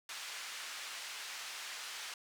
pink band-pass noise, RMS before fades -45 dBFS, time 0.09-2.14 s, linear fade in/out 2 ms, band 1500 to 7400 Hz, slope 12 dB/octave, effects none

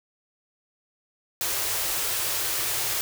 white band-stop noise, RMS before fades -27 dBFS, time 1.41-3.01 s, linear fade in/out 0 ms, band 150 to 300 Hz, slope 96 dB/octave, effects none

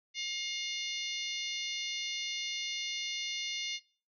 harmonic tone with a mistuned harmonic, 712 Hz, F5, 33 cents sharp, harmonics 3 / 4 / 5 / 6 / 7 / 8 / 9, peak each -39 / -41 / -40 / -44 / -46 / -47 / -47 dBFS, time 0.14-3.8 s, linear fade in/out 50 ms, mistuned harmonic 9, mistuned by -60 cents, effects noise-tail reverb RT60 0.4 s tail -20 dB re dry

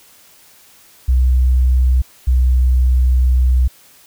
sine tone pair in turn, 63.5 / 63.19 Hz, B1 / B1, +49 / +40 cents, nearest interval unison, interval 9 cents, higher first, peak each -8 dBFS, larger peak neither, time 1.08-2.02 / 2.27-3.68 s, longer second, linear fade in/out 10 ms, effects tanh soft clip ceiling -6 dBFS + white hiss -47 dBFS RMS until 4.06 s

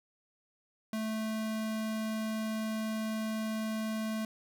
square tone, 219 Hz, A3, 8 cents flat, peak -33 dBFS, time 0.93-4.25 s, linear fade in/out 2 ms, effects none

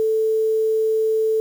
sine tone with quantisation, 440 Hz, A4, in tune, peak -16 dBFS, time 0-1.4 s, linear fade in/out 0 ms, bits 7, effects none

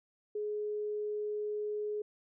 sine tone, 420 Hz, G#4, 19 cents sharp, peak -33 dBFS, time 0.35-2.02 s, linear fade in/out 5 ms, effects none

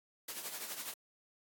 white noise with tremolo, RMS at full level -40 dBFS, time 0.28-0.94 s, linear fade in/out 5 ms, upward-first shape triangle, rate 12 Hz, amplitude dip 65%, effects high-pass 200 Hz 12 dB/octave + AAC 64 kbps

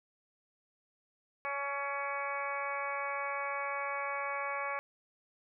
harmonic tone with a mistuned harmonic, 280.9 Hz, C#4, 23 cents sharp, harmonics 2 / 3 / 4 / 5 / 6 / 7 / 8 / 9, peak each -41 / -42 / -38 / -45 / -43 / -50 / -40 / -52 dBFS, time 1.45-4.79 s, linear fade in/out 0 ms, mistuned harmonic 5, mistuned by -28 cents, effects none

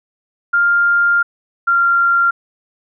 sine tone pair in turn, 1400 / 1384.7 Hz, F6 / F6, +4 / -15 cents, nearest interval unison, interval 19 cents, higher first, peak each -10 / -10 dBFS, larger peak neither, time 0.53-1.23 / 1.67-2.31 s, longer first, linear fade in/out 10 ms, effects none

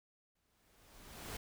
pink noise with exponential growth, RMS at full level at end -43 dBFS, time 0.35-1.37 s, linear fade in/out 5 ms, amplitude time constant 220 ms, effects none

